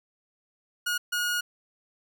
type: tone bursts at uneven times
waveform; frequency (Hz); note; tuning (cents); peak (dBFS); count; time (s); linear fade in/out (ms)
sawtooth; 1442; F#6; -45; -22; 2; 0.86-0.98 / 1.12-1.41; 10
effects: none